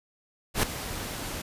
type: noise with ADSR envelope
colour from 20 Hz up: pink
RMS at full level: -22 dBFS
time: 0.54-1.42 s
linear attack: 91 ms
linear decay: 4 ms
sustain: -13 dB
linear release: 7 ms
effects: resampled to 32000 Hz